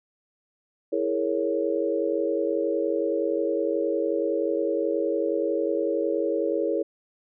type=chord; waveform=sine; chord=A# half-diminished seventh; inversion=second; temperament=equal; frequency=329.6 / 415.3 / 466.2 / 554.4 Hz; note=E4 / G#4 / A#4 / C#5; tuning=0 / 0 / 0 / 0 cents; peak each=-28 dBFS; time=0.92-6.83 s; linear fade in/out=10 ms; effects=none